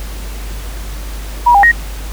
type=tone with pitch steps; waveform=sine; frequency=960 / 804 / 1876 Hz; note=B5 / G5 / A#6; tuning=-49 / +44 / +11 cents; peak=-4 dBFS; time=1.46-1.718 s; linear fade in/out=10 ms; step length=86 ms; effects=added 50 Hz sine -22 dBFS peak until 2.12 s + pink hiss -32 dBFS RMS until 2.12 s